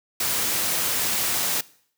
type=noise; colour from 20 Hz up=white; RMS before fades=-24 dBFS; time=0.2-1.61 s; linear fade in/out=5 ms; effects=noise-tail reverb RT60 0.6 s tail -21 dB re dry + high-pass 80 Hz 12 dB/octave